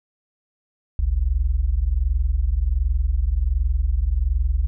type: tone pair together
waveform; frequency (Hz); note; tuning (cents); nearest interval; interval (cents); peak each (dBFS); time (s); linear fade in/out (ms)
sine; 47.96 / 69.3; G1 / C#2; -37 / 0; tritone; 637; -20; 0.99-4.67; 0
effects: none